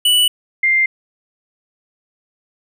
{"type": "tone pair in turn", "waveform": ["square", "sine"], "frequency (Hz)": [2960, 2099], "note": ["F#7", "C7"], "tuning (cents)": [0, 5], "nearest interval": "tritone", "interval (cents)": 595, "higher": "first", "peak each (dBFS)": -11, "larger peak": "neither", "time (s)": [[0.05, 0.28], [0.63, 0.86]], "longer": "neither", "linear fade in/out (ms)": 5, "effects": []}